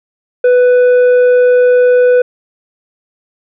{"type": "tone with tanh clipping", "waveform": "triangle", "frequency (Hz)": 495.9, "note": "B4", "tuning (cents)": 7, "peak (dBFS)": -6, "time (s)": [0.44, 2.22], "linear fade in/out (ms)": 5, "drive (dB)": 10, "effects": []}